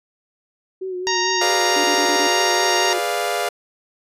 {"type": "tone with vibrato", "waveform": "sine", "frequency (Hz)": 370, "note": "F#4", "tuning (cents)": 0, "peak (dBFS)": -24, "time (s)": [0.81, 2.99], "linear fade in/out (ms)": 10, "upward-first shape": "sine", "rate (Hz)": 4.5, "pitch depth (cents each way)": 43}
{"type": "harmonic tone", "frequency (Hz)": 932, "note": "A#5", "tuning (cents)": -1, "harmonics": [1, 2, 3, 4, 5, 6, 7], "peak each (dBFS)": [-23, -24, -28, -28, -27, -26, -29], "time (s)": [1.07, 2.93], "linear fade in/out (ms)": 0}
{"type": "chord", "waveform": "sawtooth", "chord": "G# diminished seventh", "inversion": "none", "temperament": "equal", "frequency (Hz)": [415.3, 493.9, 587.3, 698.5], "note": ["G#4", "B4", "D5", "F5"], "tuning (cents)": [0, 0, 0, 0], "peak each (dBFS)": [-23, -24, -23, -19], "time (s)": [1.41, 3.49], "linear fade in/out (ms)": 5}
{"type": "tone bursts", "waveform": "sine", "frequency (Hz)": 293.7, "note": "D4", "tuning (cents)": 0, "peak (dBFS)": -24, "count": 5, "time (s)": [1.76, 2.273], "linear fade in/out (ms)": 5, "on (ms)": 81, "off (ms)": 27}
{"effects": ["resampled to 32000 Hz"]}